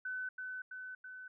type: tone with echo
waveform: sine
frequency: 1510 Hz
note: F#6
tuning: 35 cents sharp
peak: -37 dBFS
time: 0.05-0.29 s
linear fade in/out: 5 ms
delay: 330 ms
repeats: 3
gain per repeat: -3 dB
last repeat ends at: 1.28 s
effects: none